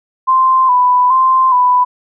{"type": "tone with vibrato", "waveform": "sine", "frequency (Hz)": 1018, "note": "C6", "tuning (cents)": -48, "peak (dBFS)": -7, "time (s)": [0.27, 1.85], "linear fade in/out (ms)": 20, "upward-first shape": "square", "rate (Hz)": 1.2, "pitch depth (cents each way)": 42, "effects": []}